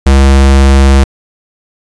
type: tone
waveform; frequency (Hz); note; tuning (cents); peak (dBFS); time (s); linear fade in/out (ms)
square; 67.9; C#2; -35; -3; 0.06-1.04; 5
effects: resampled to 22050 Hz + 7-bit